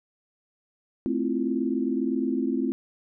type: chord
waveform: sine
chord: F major seventh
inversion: first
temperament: equal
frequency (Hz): 220 / 261.6 / 329.6 / 349.2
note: A3 / C4 / E4 / F4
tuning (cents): 0 / 0 / 0 / 0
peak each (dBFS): -30 / -26 / -30 / -32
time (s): 1.06-2.72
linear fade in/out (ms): 0
effects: none